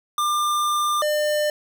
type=tone pair in turn; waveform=square; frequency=1196 / 599.9 Hz; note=D6 / D5; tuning=+31 / +37 cents; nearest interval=octave; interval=1194 cents; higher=first; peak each=-20 dBFS; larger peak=neither; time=0.18-1.02 / 1.02-1.5 s; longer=first; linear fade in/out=2 ms; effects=none